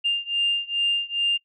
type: beating tone pair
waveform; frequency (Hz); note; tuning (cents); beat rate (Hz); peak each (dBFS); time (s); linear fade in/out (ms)
sine; 2800 / 2802.4; F7 / F7; +4 / +5; 2.4; -23 / -24; 0.04-1.38; 20
effects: noise-tail reverb RT60 0.1 s tail -24 dB re dry + tanh soft clip ceiling -13 dBFS